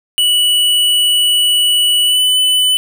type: tone with pitch glide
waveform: square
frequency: 2949 to 3001 Hz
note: F#7 to F#7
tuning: -6 to +24 cents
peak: -10 dBFS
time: 0.18-2.77 s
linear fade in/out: 0 ms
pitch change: +30 cents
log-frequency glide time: 2.04-2.21 s
effects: none